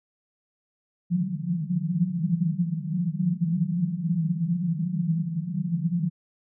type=band-pass noise; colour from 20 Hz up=pink; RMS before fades=-26 dBFS; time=1.1-6.1 s; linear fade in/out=20 ms; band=160 to 180 Hz; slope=96 dB/octave; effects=none